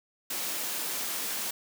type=high-pass noise; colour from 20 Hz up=white; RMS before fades=-33 dBFS; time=0.3-1.51 s; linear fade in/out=5 ms; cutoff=170 Hz; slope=24 dB/octave; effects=none